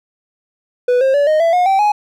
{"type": "tone with pitch steps", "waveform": "triangle", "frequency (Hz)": [493.9, 532.4, 573.9, 618.7, 666.9, 718.9, 775, 835.4], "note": ["B4", "C5", "D5", "D#5", "E5", "F5", "G5", "G#5"], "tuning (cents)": [0, 30, -40, -10, 20, 50, -20, 10], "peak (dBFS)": -8, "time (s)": [0.88, 1.92], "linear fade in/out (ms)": 5, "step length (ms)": 130, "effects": []}